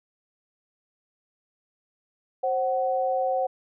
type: tone pair together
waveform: sine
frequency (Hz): 529 / 748.1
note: C5 / F#5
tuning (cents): +19 / +19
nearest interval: tritone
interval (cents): 600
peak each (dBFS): -25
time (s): 2.43-3.47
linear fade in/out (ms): 10
effects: none